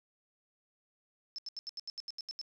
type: tone bursts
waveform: sine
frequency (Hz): 5274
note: E8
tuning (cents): 0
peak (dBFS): -38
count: 11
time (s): 1.36-2.414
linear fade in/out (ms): 0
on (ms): 24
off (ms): 79
effects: none